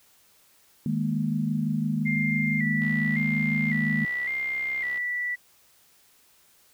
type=chord; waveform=sine; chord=D# suspended fourth; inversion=none; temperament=just; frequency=155.56 / 207.4 / 233.3 Hz; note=D#3 / G#3 / A#3; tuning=0 / -2 / +2 cents; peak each=-28 dBFS; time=0.86-4.05 s; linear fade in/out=2 ms
type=tone with vibrato; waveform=sine; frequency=2033 Hz; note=B6; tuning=50 cents sharp; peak=-26 dBFS; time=2.05-5.36 s; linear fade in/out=20 ms; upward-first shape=square; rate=0.9 Hz; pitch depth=62 cents each way
type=click train; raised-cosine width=0.3 ms; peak=-28 dBFS; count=143; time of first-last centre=2.82-4.975 s; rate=65.9 Hz
effects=white hiss -60 dBFS RMS until 6.73 s